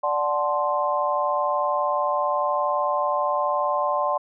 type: chord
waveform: sine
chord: D dominant seventh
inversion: none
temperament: equal with one note detuned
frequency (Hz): 587.3 / 740 / 871.4 / 1046.5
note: D5 / F#5 / A5 / C6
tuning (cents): 0 / 0 / -17 / 0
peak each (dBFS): -25 / -28 / -28 / -24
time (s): 0.03-4.18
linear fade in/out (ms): 10
effects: none